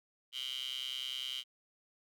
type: tone with high-pass filter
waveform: 15% pulse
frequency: 130 Hz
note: C3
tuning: 11 cents flat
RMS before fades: -40 dBFS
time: 0.32-1.44 s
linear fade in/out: 50 ms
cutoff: 3100 Hz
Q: 9.5
effects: none